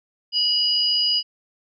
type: tone pair together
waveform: sine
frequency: 2921 / 4913 Hz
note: F#7 / D#8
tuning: -23 / -23 cents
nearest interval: major sixth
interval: 900 cents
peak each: -22 / -19 dBFS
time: 0.32-1.23 s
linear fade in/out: 50 ms
effects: none